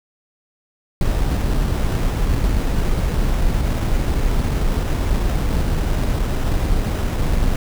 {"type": "noise with sample-and-hold", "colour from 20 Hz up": "brown", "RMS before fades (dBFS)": -18, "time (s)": [1.01, 7.56], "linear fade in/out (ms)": 2, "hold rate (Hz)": 4410, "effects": []}